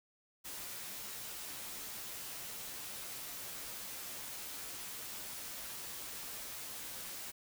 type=noise with comb filter; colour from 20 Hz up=white; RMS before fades=-45 dBFS; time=0.44-7.32 s; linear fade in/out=20 ms; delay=12 ms; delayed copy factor=-0.5; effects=none